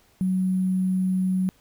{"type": "tone with sample-and-hold", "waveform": "sine", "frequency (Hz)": 186.2, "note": "F#3", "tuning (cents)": 11, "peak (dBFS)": -20, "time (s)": [0.21, 1.49], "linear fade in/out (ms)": 0, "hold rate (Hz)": 11025, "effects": ["pink hiss -60 dBFS RMS until 1.6 s"]}